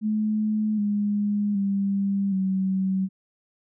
sine tone with pitch steps, 214.3 / 205.9 / 197.88 / 190.15 Hz, A3 / G#3 / G3 / F#3, -45 / -15 / +17 / +48 cents, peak -21 dBFS, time 0.01-3.09 s, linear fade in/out 50 ms, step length 770 ms, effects none

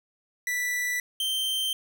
45% pulse tone pair in turn, 1971 / 3129 Hz, B6 / G7, -4 / -4 cents, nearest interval minor sixth, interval 800 cents, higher second, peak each -26 / -25 dBFS, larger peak second, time 0.47-1 / 1.2-1.73 s, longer neither, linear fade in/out 2 ms, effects none

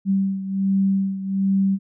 sine beating tone pair, 193.9 / 195.2 Hz, G3 / G3, -19 / -7 cents, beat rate 1.3 Hz, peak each -19 / -24 dBFS, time 0.05-1.79 s, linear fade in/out 50 ms, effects none

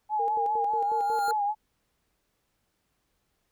sine tone with vibrato, 833 Hz, G#5, 5 cents sharp, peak -24 dBFS, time 0.09-1.55 s, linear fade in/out 50 ms, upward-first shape sine, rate 5 Hz, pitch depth 56 cents each way
sine tone with tremolo, 459.2 Hz, A#4, 26 cents flat, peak -31 dBFS, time 0.19-1.33 s, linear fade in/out 10 ms, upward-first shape square, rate 5.5 Hz, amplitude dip 80%
square tone with exponential growth, 1400 Hz, F6, 4 cents sharp, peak -30 dBFS, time 0.66-1.31 s, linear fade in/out 1 ms, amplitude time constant 140 ms
effects pink hiss -75 dBFS RMS until 3.51 s

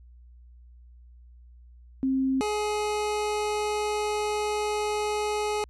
sine / 25% pulse tone pair in turn, 265 / 420.7 Hz, C4 / G#4, +22 / +22 cents, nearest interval minor sixth, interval 800 cents, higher second, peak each -22 dBFS, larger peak neither, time 2.03-2.41 / 2.41-5.64 s, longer second, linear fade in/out 0 ms, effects added 60 Hz sine -48 dBFS peak until 5.69 s + resampled to 24000 Hz

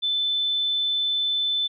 sine tone, 3520 Hz, A7, in tune, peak -21 dBFS, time 0.02-1.68 s, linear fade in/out 20 ms, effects none

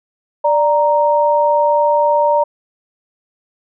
sine tone pair together, 588.7 / 932.3 Hz, D5 / A#5, +4 / 0 cents, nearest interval minor sixth, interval 796 cents, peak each -13 / -13 dBFS, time 0.44-2.44 s, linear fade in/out 10 ms, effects none

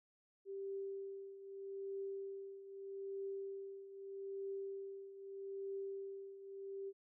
sine tone with tremolo, 392 Hz, G4, in tune, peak -40 dBFS, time 0.45-6.93 s, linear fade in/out 50 ms, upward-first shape triangle, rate 0.8 Hz, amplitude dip 75%, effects none

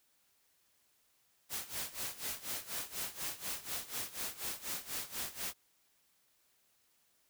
white noise with tremolo, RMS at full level -38 dBFS, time 1.49-5.54 s, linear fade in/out 50 ms, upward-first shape sine, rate 4.1 Hz, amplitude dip 85%, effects white hiss -73 dBFS RMS until 7.29 s

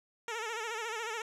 10% pulse tone with vibrato, 450.2 Hz, A4, 40 cents sharp, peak -27 dBFS, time 0.28-1.22 s, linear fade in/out 2 ms, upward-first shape sine, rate 14 Hz, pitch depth 91 cents each way, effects low-pass 8000 Hz 12 dB/octave

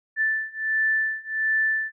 sine beating tone pair, 1760 / 1761.4 Hz, A6 / A6, 0 / +1 cents, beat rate 1.4 Hz, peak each -25 / -24 dBFS, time 0.16-1.92 s, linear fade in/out 50 ms, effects none

